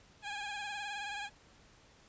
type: tone with vibrato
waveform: 15% pulse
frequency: 820 Hz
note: G#5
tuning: 22 cents flat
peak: -32 dBFS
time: 0.22-1.3 s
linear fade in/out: 50 ms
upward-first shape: sine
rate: 19 Hz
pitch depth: 49 cents each way
effects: pink hiss -62 dBFS RMS until 2.08 s + resampled to 16000 Hz